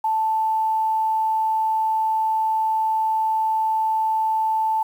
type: tone with quantisation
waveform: sine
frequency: 880 Hz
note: A5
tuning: in tune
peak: -18 dBFS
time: 0.04-4.83 s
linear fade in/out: 5 ms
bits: 8
effects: none